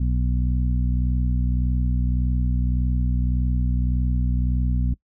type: harmonic tone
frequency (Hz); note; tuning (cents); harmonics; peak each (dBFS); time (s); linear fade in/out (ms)
61.74; B1; 0; 1 / 2 / 3 / 4; -20 / -26 / -30 / -32; 0-4.94; 5
effects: noise-tail reverb RT60 0.1 s tail -21 dB re dry